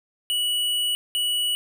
square tone pair in turn, 2940 / 2940 Hz, F#7 / F#7, -12 / -12 cents, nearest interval unison, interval 0 cents, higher neither, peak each -22 dBFS, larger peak neither, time 0.3-0.95 / 1.15-1.55 s, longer first, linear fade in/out 0 ms, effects none

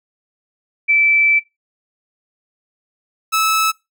sine / sawtooth tone pair in turn, 2322 / 1303.2 Hz, D7 / E6, -20 / -20 cents, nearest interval minor seventh, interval 1000 cents, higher first, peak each -10 dBFS, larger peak neither, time 0.88-1.4 / 3.32-3.72 s, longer first, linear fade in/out 20 ms, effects noise-tail reverb RT60 0.2 s tail -21 dB re dry

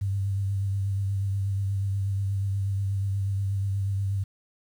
sine tone with vibrato, 98.3 Hz, G2, 5 cents sharp, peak -24 dBFS, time 0.01-4.24 s, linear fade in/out 10 ms, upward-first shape triangle, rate 8.3 Hz, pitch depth 35 cents each way, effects 9-bit

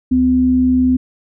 sine tone pair together, 71.47 / 254.7 Hz, D2 / C4, -47 / -46 cents, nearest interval octave + minor seventh, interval 2201 cents, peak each -22 / -10 dBFS, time 0.11-0.97 s, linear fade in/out 10 ms, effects none

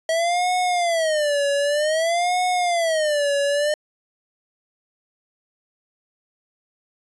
square tone with vibrato, 642 Hz, E5, 46 cents flat, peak -19 dBFS, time 0.09-3.74 s, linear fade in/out 2 ms, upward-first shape sine, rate 0.53 Hz, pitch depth 220 cents each way, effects resampled to 24000 Hz

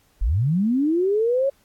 sine linear sweep, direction up, 35.1 to 560 Hz, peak -17 dBFS, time 0.21-1.5 s, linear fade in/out 10 ms, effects pink hiss -61 dBFS RMS until 1.64 s + AAC 64 kbps

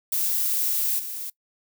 violet noise with level steps, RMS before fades -24 / -33 dBFS, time 0.12-1.3 s, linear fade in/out 5 ms, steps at 0.98 s, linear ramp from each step 20 ms, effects noise-tail reverb RT60 0.1 s tail -22 dB re dry

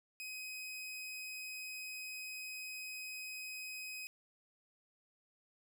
sawtooth tone, 2521 Hz, D#7, 22 cents sharp, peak -40 dBFS, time 0.2-4.07 s, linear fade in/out 0 ms, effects none

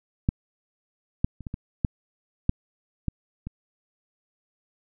clicks, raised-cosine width 5 ms, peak -8 / -8 / -27 / -21 / -19 / -9 / -7 / -13 / -21 dBFS, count 9, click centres 0.289 / 1.245 / 1.407 / 1.468 / 1.541 / 1.848 / 2.494 / 3.083 / 3.47 s, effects none

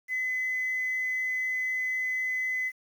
sine tone, 2024 Hz, B6, 42 cents sharp, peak -26 dBFS, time 0.08-2.72 s, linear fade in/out 50 ms, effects tanh soft clip ceiling -22 dBFS + 9-bit

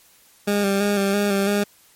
20% pulse tone with vibrato, 200.7 Hz, G3, 41 cents sharp, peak -13 dBFS, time 0.47-1.64 s, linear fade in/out 10 ms, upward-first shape square, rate 3 Hz, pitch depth 29 cents each way, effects white hiss -54 dBFS RMS until 1.95 s + MP3 64 kbps

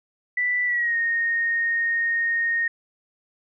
sine tone with pitch glide, 1975.5 to 1853.9 Hz, B6 to A#6, 0 to -10 cents, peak -20 dBFS, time 0.37-2.68 s, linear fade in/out 5 ms, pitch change -110 cents, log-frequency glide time 0.65-0.96 s, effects none

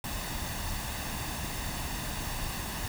pink noise with comb filter, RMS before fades -35 dBFS, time 0.04-2.88 s, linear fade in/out 2 ms, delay 1.1 ms, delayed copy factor +0.5, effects none

